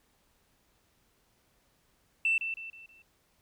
sine tone with echo, 2672 Hz, E7, 23 cents sharp, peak -23 dBFS, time 2.25-2.38 s, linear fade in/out 2 ms, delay 160 ms, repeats 4, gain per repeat -8 dB, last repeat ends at 3.02 s, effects tanh soft clip ceiling -19 dBFS + pink hiss -70 dBFS RMS until 3.41 s

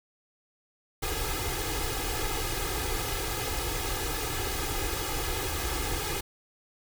pink noise with comb filter, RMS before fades -31 dBFS, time 1.02-6.21 s, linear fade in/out 10 ms, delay 2.4 ms, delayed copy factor +0.9, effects none

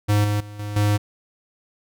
square tone with level steps, 103.83 Hz, G#2, in tune, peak -16 / -20 / -36 / -28 / -17 dBFS, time 0.08-0.98 s, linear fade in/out 20 ms, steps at 0.24 / 0.4 / 0.59 / 0.76 s, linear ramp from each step 5 ms, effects none

